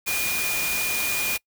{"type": "tone in noise", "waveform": "sine", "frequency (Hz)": 2435, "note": "D#7", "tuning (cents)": -38, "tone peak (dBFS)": -26, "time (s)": [0.06, 1.38], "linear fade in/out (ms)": 20, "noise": "white", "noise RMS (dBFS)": -27, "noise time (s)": [0.06, 1.38], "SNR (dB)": -2, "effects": ["noise-tail reverb RT60 0.1 s tail -25 dB re dry"]}